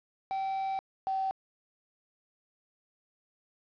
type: tone pair in turn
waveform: triangle / sine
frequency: 773 / 768.5 Hz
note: G5 / G5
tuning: -24 / -35 cents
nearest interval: unison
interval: 11 cents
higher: first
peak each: -28 dBFS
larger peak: neither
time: 0.31-0.79 / 1.07-1.31 s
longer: first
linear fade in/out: 0 ms
effects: resampled to 11025 Hz + 9-bit